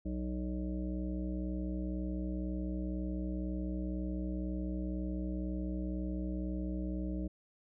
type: harmonic tone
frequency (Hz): 62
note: B1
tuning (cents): +7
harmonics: 1 / 3 / 5 / 7 / 9 / 10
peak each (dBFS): -37 / -39 / -40 / -54 / -50 / -52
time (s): 0.05-7.28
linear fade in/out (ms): 10
effects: none